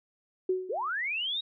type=tone with exponential decay; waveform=sine; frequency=371.3 Hz; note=F#4; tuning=6 cents sharp; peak=-22 dBFS; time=0.49-0.9 s; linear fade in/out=5 ms; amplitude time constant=88 ms
type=linear sweep; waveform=sine; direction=up; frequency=347.2 to 3836 Hz; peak=-29 dBFS; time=0.69-1.41 s; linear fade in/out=10 ms
effects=none